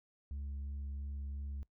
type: tone with vibrato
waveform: sine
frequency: 70.1 Hz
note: C#2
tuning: 20 cents sharp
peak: -36 dBFS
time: 0.31-1.63 s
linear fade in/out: 0 ms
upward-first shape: sine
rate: 2.9 Hz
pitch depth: 11 cents each way
effects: noise-tail reverb RT60 0.1 s tail -22 dB re dry + tanh soft clip ceiling -38 dBFS